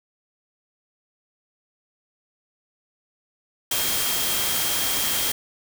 sine tone in noise, 3219 Hz, G7, 45 cents sharp, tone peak -31 dBFS, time 3.71-5.32 s, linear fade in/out 5 ms, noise white, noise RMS -24 dBFS, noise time 3.71-5.32 s, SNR -10 dB, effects none

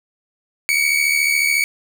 40% pulse tone pair together, 2217 / 2291 Hz, C#7 / D7, 0 / -44 cents, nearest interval minor second, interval 56 cents, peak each -17 dBFS, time 0.69-1.64 s, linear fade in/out 0 ms, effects none

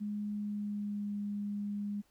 sine tone with pitch glide, 207.7 to 204.7 Hz, G#3 to G#3, 0 to -25 cents, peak -34 dBFS, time 0-2.02 s, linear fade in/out 20 ms, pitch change -25 cents, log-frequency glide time 0.33-1.17 s, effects pink hiss -71 dBFS RMS until 2.1 s

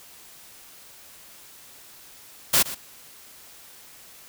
white noise with echo, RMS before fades -18 dBFS, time 2.53-2.63 s, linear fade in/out 10 ms, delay 120 ms, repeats 1, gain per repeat -15 dB, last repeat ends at 2.75 s, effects white hiss -48 dBFS RMS until 4.28 s

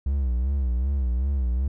triangle tone with vibrato, 64.9 Hz, C2, 13 cents flat, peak -19 dBFS, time 0.06-1.68 s, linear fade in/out 5 ms, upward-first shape sine, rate 2.6 Hz, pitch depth 140 cents each way, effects none

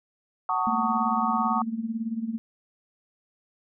sine chord, D# half-diminished seventh, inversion first, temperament just, 746.7 / 896 / 1120.1 / 1244.5 Hz, F#5 / A5 / C#6 / D#6, +16 / +31 / +18 / 0 cents, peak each -29 / -29 / -27 / -29 dBFS, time 0.49-1.62 s, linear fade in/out 2 ms
sine tone with tremolo, 225.9 Hz, A3, 46 cents sharp, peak -24 dBFS, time 0.67-2.38 s, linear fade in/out 0 ms, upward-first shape sine, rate 18 Hz, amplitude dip 75%
effects none

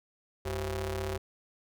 sawtooth ring-modulated tone, 146.83 Hz, D3, in tune, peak -25 dBFS, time 0.45-1.18 s, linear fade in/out 10 ms, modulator 238 Hz, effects none

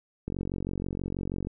click train, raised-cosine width 3 ms, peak -19 dBFS, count 56, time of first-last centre 0.28-1.47 s, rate 46.2 Hz, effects none

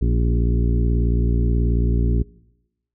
harmonic tone with a mistuned harmonic, 58.5 Hz, A#1, 7 cents sharp, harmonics 1 / 2 / 3 / 4 / 5 / 6 / 7, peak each -17 / -23 / -27 / -29 / -31 / -33 / -34 dBFS, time 0.01-2.23 s, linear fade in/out 10 ms, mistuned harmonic 5, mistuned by -27 cents, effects noise-tail reverb RT60 0.9 s tail -22 dB re dry

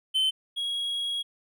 triangle tone pair in turn, 3072 / 3310 Hz, G7 / G#7, -36 / -6 cents, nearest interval minor second, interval 130 cents, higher second, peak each -20 / -26 dBFS, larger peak first, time 0.14-0.31 / 0.56-1.23 s, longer second, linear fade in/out 20 ms, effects none

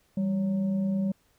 sine tone with frequency modulation, 196 Hz, G3, in tune, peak -24 dBFS, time 0.17-1.12 s, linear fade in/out 5 ms, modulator 363 Hz, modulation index 0.37, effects pink hiss -67 dBFS RMS until 1.38 s

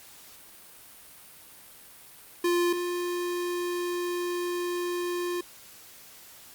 square tone pair in turn, 349.2 / 352.6 Hz, F4 / F4, 0 / +17 cents, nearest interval unison, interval 17 cents, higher second, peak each -23 / -29 dBFS, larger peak first, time 2.44-2.73 / 2.73-5.41 s, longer second, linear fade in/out 5 ms, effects white hiss -50 dBFS RMS until 6.54 s + Opus 48 kbps

